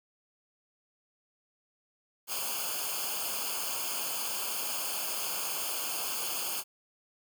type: noise with comb filter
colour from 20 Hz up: white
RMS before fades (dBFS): -34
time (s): 2.27-6.64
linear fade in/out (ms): 50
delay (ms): 0.52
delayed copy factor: -0.9
effects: none